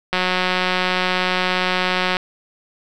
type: click train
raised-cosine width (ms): 0.3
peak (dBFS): -3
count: 374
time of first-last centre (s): 0.13-2.168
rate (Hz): 183
effects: none